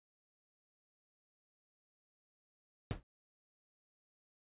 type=noise with exponential decay; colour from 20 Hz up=brown; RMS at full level=-31 dBFS; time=2.91-3.03 s; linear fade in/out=0 ms; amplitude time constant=25 ms; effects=resampled to 8000 Hz